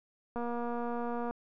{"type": "click train", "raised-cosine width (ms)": 1, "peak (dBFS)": -24, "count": 227, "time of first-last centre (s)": [0.36, 1.31], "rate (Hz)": 238, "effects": []}